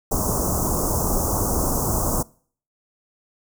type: band-stop noise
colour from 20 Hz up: pink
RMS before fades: -22 dBFS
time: 0.11-2.23 s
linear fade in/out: 10 ms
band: 1200 to 5900 Hz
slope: 48 dB/octave
effects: noise-tail reverb RT60 0.5 s tail -24 dB re dry